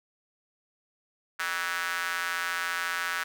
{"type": "tone with high-pass filter", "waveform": "square", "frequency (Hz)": 87.31, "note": "F2", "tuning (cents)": 0, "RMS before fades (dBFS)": -31, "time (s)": [1.39, 3.24], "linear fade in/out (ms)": 10, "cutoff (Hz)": 1500, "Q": 3.3, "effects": []}